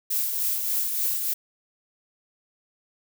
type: noise with tremolo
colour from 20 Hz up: violet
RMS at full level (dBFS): -24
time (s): 0.1-1.34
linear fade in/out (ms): 10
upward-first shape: triangle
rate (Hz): 3.4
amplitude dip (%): 45
effects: none